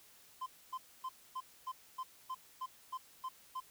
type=tone bursts; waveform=triangle; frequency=1035 Hz; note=C6; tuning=19 cents flat; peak=-36 dBFS; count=11; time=0.41-3.604 s; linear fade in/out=10 ms; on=54 ms; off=260 ms; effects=white hiss -62 dBFS RMS until 3.7 s